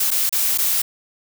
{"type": "noise with dropouts", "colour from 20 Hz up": "blue", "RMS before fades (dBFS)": -19, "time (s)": [0, 0.82], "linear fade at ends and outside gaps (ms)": 5, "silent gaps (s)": [[0.106, 0.113], [0.294, 0.325], [0.577, 0.584]], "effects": []}